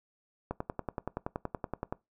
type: click train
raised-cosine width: 1 ms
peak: -19 dBFS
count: 16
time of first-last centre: 0.51-1.925 s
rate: 10.6 Hz
effects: noise-tail reverb RT60 0.2 s tail -21 dB re dry